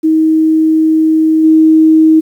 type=tone with level steps; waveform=sine; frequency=316.6 Hz; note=D#4; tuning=30 cents sharp; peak=-6 / -3 dBFS; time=0.03-2.21 s; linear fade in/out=20 ms; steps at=1.43 s; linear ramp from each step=20 ms; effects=7-bit